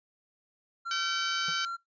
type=tone; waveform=triangle; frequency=1370 Hz; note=F6; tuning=34 cents flat; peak=-31 dBFS; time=0.85-1.77 s; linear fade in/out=20 ms
type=harmonic tone; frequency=767 Hz; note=G5; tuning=38 cents flat; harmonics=2 / 3 / 4 / 5 / 6 / 7 / 8; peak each=-35 / -40 / -35 / -40 / -37 / -42 / -41 dBFS; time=0.91-1.65 s; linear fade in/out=2 ms
type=tone with exponential decay; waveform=square; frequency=164.81 Hz; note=E3; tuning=in tune; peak=-39 dBFS; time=1.48-1.56 s; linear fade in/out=5 ms; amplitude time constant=16 ms
effects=noise-tail reverb RT60 0.2 s tail -26 dB re dry + resampled to 16000 Hz

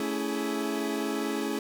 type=chord; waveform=40% pulse; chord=A major seventh; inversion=none; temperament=equal with one note detuned; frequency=220 / 280.7 / 329.6 / 415.3 Hz; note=A3 / C#4 / E4 / G#4; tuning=0 / +22 / 0 / 0 cents; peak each=-34 / -32 / -34 / -33 dBFS; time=0-1.59 s; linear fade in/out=2 ms; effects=none

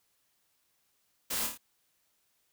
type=noise with echo; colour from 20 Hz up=white; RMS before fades=-34 dBFS; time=1.3-1.47 s; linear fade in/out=10 ms; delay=27 ms; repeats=4; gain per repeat=-4 dB; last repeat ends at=1.578 s; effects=white hiss -74 dBFS RMS until 2.52 s

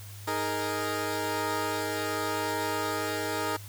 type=chord; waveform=15% pulse; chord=D# suspended fourth; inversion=none; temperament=equal; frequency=311.1 / 415.3 / 466.2 Hz; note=D#4 / G#4 / A#4; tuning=0 / 0 / 0 cents; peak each=-27 dBFS; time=0.27-3.57 s; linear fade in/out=10 ms; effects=added 101 Hz sine -42 dBFS peak until 3.68 s + white hiss -49 dBFS RMS until 3.68 s

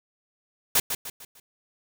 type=noise with echo; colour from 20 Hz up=white; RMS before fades=-20 dBFS; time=0.75-0.8 s; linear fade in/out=5 ms; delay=150 ms; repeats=4; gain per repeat=-8 dB; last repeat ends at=1.4 s; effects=none

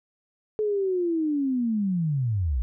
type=linear sweep; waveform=sine; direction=down; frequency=432.8 to 54 Hz; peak=-22 dBFS; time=0.59-2.62 s; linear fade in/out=0 ms; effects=none

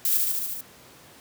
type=noise with echo; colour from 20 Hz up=violet; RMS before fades=-23 dBFS; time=0.05-0.17 s; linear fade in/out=0 ms; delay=73 ms; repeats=6; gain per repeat=-2 dB; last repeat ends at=0.608 s; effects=pink hiss -50 dBFS RMS until 1.2 s + high-pass 100 Hz 12 dB/octave

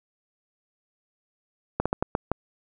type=slowing click train; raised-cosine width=1 ms; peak=-9 dBFS; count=6; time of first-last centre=1.8-2.316 s; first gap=56 ms; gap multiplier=1.31; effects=none

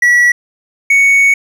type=tone pair in turn; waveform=triangle; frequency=1939 / 2225 Hz; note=B6 / C#7; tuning=-32 / +6 cents; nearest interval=major second; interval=238 cents; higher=second; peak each=-4 dBFS; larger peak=neither; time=0.02-0.32 / 0.9-1.34 s; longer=second; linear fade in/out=5 ms; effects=none

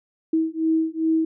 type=beating tone pair; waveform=sine; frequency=320.3 / 322.8 Hz; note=E4 / E4; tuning=-50 / -36 cents; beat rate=2.5 Hz; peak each=-22 dBFS; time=0.33-1.25 s; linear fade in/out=5 ms; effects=none

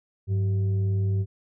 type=tone with frequency modulation; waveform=sine; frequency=100 Hz; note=G2; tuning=35 cents sharp; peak=-21 dBFS; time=0.27-1.26 s; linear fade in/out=50 ms; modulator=282 Hz; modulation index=0.29; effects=none

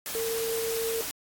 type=tone in noise; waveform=sine; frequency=454.8 Hz; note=A#4; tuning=43 cents flat; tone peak=-28 dBFS; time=0.15-1.01 s; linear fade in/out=0 ms; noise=white; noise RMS=-34 dBFS; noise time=0.06-1.11 s; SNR=+3 dB; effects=AAC 64 kbps

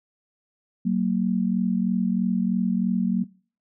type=tone pair together; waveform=sine; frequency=187.7 / 230.8 Hz; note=F#3 / A#3; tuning=+25 / -17 cents; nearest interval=major third; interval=358 cents; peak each=-22 / -23 dBFS; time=0.85-3.24 s; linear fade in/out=10 ms; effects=noise-tail reverb RT60 0.4 s tail -21 dB re dry

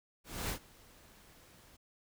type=noise with ADSR envelope; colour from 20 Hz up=pink; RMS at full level=-36 dBFS; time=0.24-1.77 s; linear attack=260 ms; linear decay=86 ms; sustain=-24 dB; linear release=13 ms; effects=none

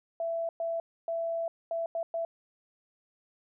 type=tone bursts at uneven times; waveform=sine; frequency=666 Hz; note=E5; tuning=18 cents sharp; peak=-29 dBFS; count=6; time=0.2-0.49 / 0.6-0.8 / 1.08-1.48 / 1.71-1.86 / 1.95-2.03 / 2.14-2.25 s; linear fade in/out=2 ms; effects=none

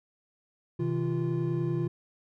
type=tone cluster; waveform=triangle; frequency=129.9 / 160.3 / 346.6 Hz; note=C3 / E3 / F4; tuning=-12 / -48 / -13 cents; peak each=-29 dBFS; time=0.79-1.88 s; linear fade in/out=10 ms; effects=none

